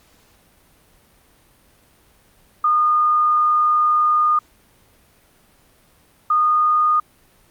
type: tone pair in turn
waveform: sine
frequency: 1222 / 1227.7 Hz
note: D#6 / D#6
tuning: -32 / -24 cents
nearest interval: unison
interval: 8 cents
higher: second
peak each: -13 dBFS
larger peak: neither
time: 2.64-4.39 / 6.3-7 s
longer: first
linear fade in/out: 5 ms
effects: pink hiss -55 dBFS RMS until 7.5 s + Opus 48 kbps